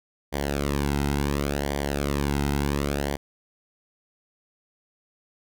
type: tone with flanger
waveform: sawtooth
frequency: 71.1 Hz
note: C#2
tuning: 45 cents sharp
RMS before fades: -26 dBFS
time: 0.32-3.17 s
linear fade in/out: 20 ms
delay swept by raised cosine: 0.75 to 1.75 ms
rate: 0.7 Hz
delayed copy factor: -0.75
effects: none